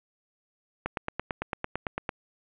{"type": "click train", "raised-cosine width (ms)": 0.5, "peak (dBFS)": -14, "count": 12, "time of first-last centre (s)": [0.86, 2.092], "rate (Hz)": 8.93, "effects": ["resampled to 8000 Hz", "9-bit"]}